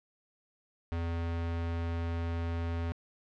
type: tone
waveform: square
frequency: 84.1 Hz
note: E2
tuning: 35 cents sharp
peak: -32 dBFS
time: 0.92-2.92 s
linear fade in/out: 0 ms
effects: low-pass 3000 Hz 12 dB/octave